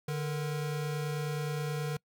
square tone pair together, 148 / 473.4 Hz, D3 / A#4, +14 / +27 cents, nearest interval octave + minor sixth, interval 2013 cents, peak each -33 / -40 dBFS, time 0.08-1.97 s, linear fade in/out 5 ms, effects noise-tail reverb RT60 0.1 s tail -25 dB re dry

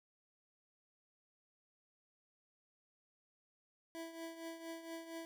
25% pulse tone with tremolo, 329.6 Hz, E4, in tune, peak -39 dBFS, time 3.95-5.25 s, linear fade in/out 0 ms, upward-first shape triangle, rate 4.3 Hz, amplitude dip 70%, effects none

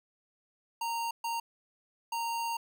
square tone bursts at uneven times, 926 Hz, A#5, 12 cents flat, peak -32 dBFS, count 3, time 0.81-1.11 / 1.24-1.4 / 2.12-2.57 s, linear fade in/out 5 ms, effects none

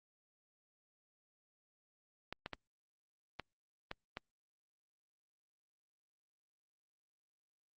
clicks, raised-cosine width 0.3 ms, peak -25 dBFS, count 6, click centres 2.326 / 2.461 / 2.533 / 3.397 / 3.914 / 4.171 s, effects Opus 48 kbps

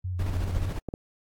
sine tone with vibrato, 90.5 Hz, F#2, 38 cents flat, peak -28 dBFS, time 0.04-0.7 s, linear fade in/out 10 ms, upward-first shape square, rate 5.4 Hz, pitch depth 26 cents each way
brown noise with tremolo, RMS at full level -29 dBFS, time 0.19-0.79 s, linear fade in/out 5 ms, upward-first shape square, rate 14 Hz, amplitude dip 40%
clicks, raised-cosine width 2 ms, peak -20 dBFS, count 2, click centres 0.887 / 0.939 s
effects AAC 64 kbps

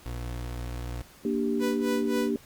30% pulse tone, 60.2 Hz, B1, 44 cents flat, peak -30 dBFS, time 0.06-1.02 s, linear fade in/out 0 ms
sine chord, G minor, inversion first, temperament equal, 233.1 / 293.7 / 392 Hz, Bb3 / D4 / G4, 0 / 0 / 0 cents, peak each -28 / -30 / -29 dBFS, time 1.25-2.36 s, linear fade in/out 2 ms
sawtooth tone with tremolo, 493.9 Hz, B4, in tune, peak -25 dBFS, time 1.59-2.33 s, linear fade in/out 50 ms, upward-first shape sine, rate 3.8 Hz, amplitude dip 90%
effects pink hiss -53 dBFS RMS until 2.45 s + Opus 48 kbps

